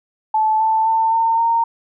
sine tone with pitch steps, 870 / 882.7 / 895.5 / 908.5 / 921.7 Hz, A5 / A5 / A5 / A#5 / A#5, -20 / +5 / +30 / -45 / -20 cents, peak -13 dBFS, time 0.34-1.64 s, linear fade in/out 5 ms, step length 260 ms, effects none

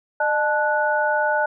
sine tone cluster, 606 / 871 / 1473 Hz, D#5 / A5 / F#6, -46 / -18 / -8 cents, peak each -22 dBFS, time 0.2-1.46 s, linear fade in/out 5 ms, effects none

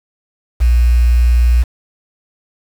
sine tone with quantisation, 59.9 Hz, A#1, 48 cents sharp, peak -7 dBFS, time 0.6-1.64 s, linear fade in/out 20 ms, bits 5, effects none

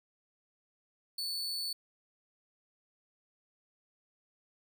40% pulse tone, 4457 Hz, C#8, 9 cents sharp, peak -33 dBFS, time 1.18-1.73 s, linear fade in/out 5 ms, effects none

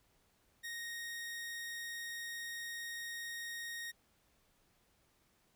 sawtooth tone, 1864.7 Hz, A#6, in tune, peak -38 dBFS, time 0.63-3.92 s, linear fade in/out 20 ms, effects pink hiss -73 dBFS RMS until 5.55 s

